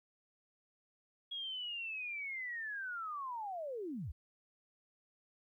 sine linear sweep, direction down, 3322 to 51.91 Hz, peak -39 dBFS, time 1.31-4.12 s, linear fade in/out 10 ms, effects 13-bit

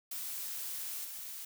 blue noise with level steps, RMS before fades -40 / -44 dBFS, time 0.11-1.45 s, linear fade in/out 5 ms, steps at 1.04 s, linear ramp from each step 10 ms, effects none

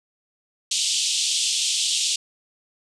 pink band-pass noise, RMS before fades -23 dBFS, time 0.71-2.16 s, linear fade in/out 5 ms, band 2900 to 8800 Hz, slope 48 dB/octave, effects none

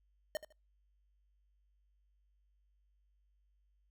square tone with echo, 613 Hz, D#5, 26 cents flat, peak -35 dBFS, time 0.35-0.37 s, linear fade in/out 0 ms, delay 77 ms, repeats 2, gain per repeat -13 dB, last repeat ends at 0.524 s, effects noise-tail reverb RT60 0.3 s tail -26 dB re dry + added 50 Hz sine -70 dBFS peak until 3.9 s

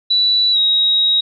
sine tone with pitch glide, 3951 to 3803 Hz, B7 to A#7, 0 to +34 cents, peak -11 dBFS, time 0.1-1.21 s, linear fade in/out 10 ms, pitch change -66 cents, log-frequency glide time 0.52-0.58 s, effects none

